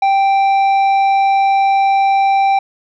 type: tone with tanh clipping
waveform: sine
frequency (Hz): 784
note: G5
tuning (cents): 0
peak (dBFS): -11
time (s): 0.02-2.59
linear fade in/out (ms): 5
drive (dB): 8
effects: none